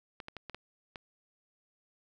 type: clicks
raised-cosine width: 0.3 ms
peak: -26 dBFS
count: 6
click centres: 0.202 / 0.284 / 0.367 / 0.497 / 0.546 / 0.958 s
effects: none